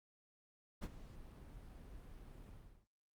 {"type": "noise with ADSR envelope", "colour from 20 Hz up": "brown", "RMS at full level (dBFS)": -39, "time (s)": [0.81, 2.87], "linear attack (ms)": 23, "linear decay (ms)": 45, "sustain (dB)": -15, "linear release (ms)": 380, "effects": ["Opus 48 kbps"]}